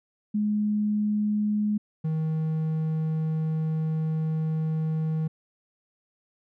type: tone pair in turn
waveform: sine / triangle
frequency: 209.9 / 158.11 Hz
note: G#3 / D#3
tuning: +19 / +28 cents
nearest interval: perfect fourth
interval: 491 cents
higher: first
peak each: -22 dBFS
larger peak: neither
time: 0.34-1.78 / 2.04-5.28 s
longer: second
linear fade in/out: 10 ms
effects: none